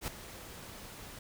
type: noise with ADSR envelope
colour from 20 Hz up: pink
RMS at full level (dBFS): -35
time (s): 0.01-1.19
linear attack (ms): 68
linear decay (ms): 4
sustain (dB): -13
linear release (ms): 4
effects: none